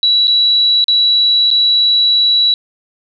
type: tone with dropouts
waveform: sine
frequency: 3921 Hz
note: B7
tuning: 13 cents flat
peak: -8 dBFS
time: 0.03-2.54 s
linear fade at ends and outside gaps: 1 ms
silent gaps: 0.272-0.279 / 0.842-0.882 / 1.504-1.512 s
effects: none